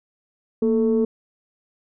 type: tone pair together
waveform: sine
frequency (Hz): 231.7 / 440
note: A#3 / A4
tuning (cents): -10 / 0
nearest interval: major seventh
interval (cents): 1110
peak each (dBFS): -18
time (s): 0.62-1.05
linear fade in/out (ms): 5
effects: tanh soft clip ceiling -11 dBFS